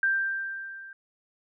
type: tone with level ramp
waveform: sine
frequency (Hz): 1577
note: G6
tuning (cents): +10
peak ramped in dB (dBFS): -20 to -42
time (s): 0.03-0.93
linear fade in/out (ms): 2
effects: none